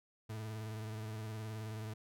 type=tone with vibrato; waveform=40% pulse; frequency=109 Hz; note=A2; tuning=16 cents flat; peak=-40 dBFS; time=0.29-1.94 s; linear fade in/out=10 ms; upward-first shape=sine; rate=19 Hz; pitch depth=44 cents each way; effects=none